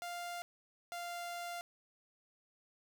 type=tone pair in turn; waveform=sawtooth; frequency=698.5 / 695.6 Hz; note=F5 / F5; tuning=0 / -7 cents; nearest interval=unison; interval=7 cents; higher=first; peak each=-37 / -37 dBFS; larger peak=neither; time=0.02-0.42 / 0.92-1.61 s; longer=second; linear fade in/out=0 ms; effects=11-bit